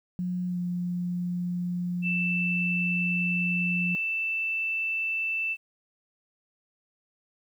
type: tone with pitch glide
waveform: sine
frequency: 180 to 177.21 Hz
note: F#3 to F3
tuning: -47 to +26 cents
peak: -27 dBFS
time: 0.19-3.95 s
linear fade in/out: 0 ms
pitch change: -27 cents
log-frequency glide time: 0.48-0.58 s
type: tone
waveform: sine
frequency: 2655 Hz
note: E7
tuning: 12 cents sharp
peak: -26 dBFS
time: 2.02-5.57 s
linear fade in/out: 50 ms
effects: 10-bit